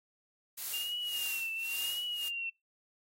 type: noise with tremolo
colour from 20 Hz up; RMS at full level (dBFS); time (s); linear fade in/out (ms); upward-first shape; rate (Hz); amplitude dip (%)
blue; -37; 0.57-2.29; 10; sine; 1.8; 90
type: tone with vibrato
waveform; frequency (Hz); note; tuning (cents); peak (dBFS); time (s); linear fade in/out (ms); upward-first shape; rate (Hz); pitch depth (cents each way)
sine; 2794; F7; 0; -34; 0.73-2.5; 10; triangle; 0.95; 92
effects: noise-tail reverb RT60 0.2 s tail -22 dB re dry + AAC 48 kbps